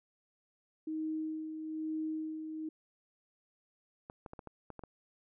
sine tone with tremolo, 314 Hz, D#4, 16 cents sharp, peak -33 dBFS, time 0.87-2.69 s, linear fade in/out 5 ms, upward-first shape sine, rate 1.1 Hz, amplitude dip 50%
clicks, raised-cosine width 1 ms, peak -31 dBFS, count 8, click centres 4.099 / 4.262 / 4.334 / 4.392 / 4.473 / 4.703 / 4.793 / 4.837 s
effects none

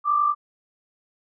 sine tone pair together, 1174.4 / 1225 Hz, D6 / D#6, 0 / -27 cents, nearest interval minor second, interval 73 cents, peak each -18 / -26 dBFS, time 0.04-0.35 s, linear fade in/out 50 ms, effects none

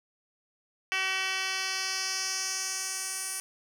10% pulse tone with band-pass filter sweep, 380.2 Hz, F#4, 47 cents sharp, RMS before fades -32 dBFS, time 0.92-3.4 s, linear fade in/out 0 ms, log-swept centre 2900 to 9400 Hz, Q 2, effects none

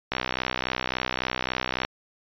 click train, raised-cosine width 0.3 ms, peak -9 dBFS, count 111, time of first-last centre 0.12-1.85 s, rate 63.6 Hz, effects resampled to 11025 Hz

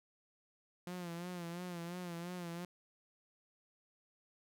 sawtooth tone with vibrato, 174.61 Hz, F3, in tune, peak -38 dBFS, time 0.87-2.65 s, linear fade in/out 2 ms, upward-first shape sine, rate 2.9 Hz, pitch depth 63 cents each way, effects none

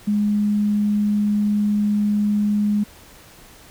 sine tone, 207.7 Hz, G#3, in tune, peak -16 dBFS, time 0.07-2.84 s, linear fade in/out 10 ms, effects pink hiss -46 dBFS RMS until 3.7 s

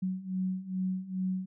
sine beating tone pair, 185 / 187.4 Hz, F#3 / F#3, 0 / +22 cents, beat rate 2.4 Hz, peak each -35 / -32 dBFS, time 0.02-1.46 s, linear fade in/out 10 ms, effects none

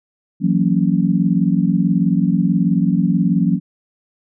sine chord, F# dominant seventh, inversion third, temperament just, 166.5 / 185 / 231.2 / 277.5 Hz, E3 / F#3 / A#3 / C#4, +18 / 0 / -14 / +2 cents, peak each -18 / -16 / -20 / -21 dBFS, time 0.4-3.6 s, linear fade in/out 50 ms, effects none

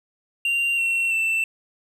triangle tone with pitch steps, 2772 / 2721 / 2671 Hz, F7 / F7 / E7, -14 / -46 / +22 cents, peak -18 dBFS, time 0.45-1.44 s, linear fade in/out 2 ms, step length 330 ms, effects none

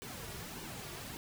pink noise with flanger, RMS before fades -45 dBFS, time 0.02-1.17 s, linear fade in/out 0 ms, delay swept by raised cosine 1.5 to 3.9 ms, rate 1.7 Hz, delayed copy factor -0.65, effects none

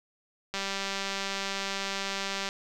click train, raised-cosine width 0.2 ms, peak -15 dBFS, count 383, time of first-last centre 0.54-2.489 s, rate 196 Hz, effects none

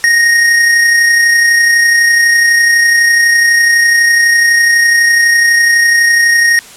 square tone with amplitude modulation, 1864.7 Hz, A#6, in tune, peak -5 dBFS, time 0.04-6.59 s, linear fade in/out 0 ms, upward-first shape sine, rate 32 Hz, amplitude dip 30%, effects white hiss -34 dBFS RMS until 6.76 s + low-pass 10000 Hz 12 dB/octave

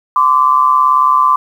sine tone pair together, 1027 / 1165.2 Hz, C6 / D6, -33 / -14 cents, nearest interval major second, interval 219 cents, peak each -10 dBFS, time 0.16-1.36 s, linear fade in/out 2 ms, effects 7-bit

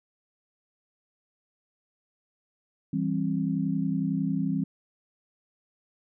sine chord, C major, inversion first, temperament equal with one note detuned, 164.81 / 196 / 266.5 Hz, E3 / G3 / C4, 0 / 0 / +32 cents, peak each -29 dBFS, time 2.93-4.64 s, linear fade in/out 5 ms, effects none

